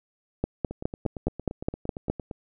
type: two click trains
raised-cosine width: 2 ms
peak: -21 / -11 dBFS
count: 15 / 9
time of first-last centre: 0.71-2.312 / 0.44-2.1 s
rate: 8.74 / 4.82 Hz
effects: none